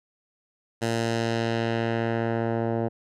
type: tone with low-pass filter sweep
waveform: 10% pulse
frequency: 114.9 Hz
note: A#2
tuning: 25 cents flat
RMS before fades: -26 dBFS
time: 0.81-2.89 s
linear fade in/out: 20 ms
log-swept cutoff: 9700 to 760 Hz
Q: 0.91
effects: none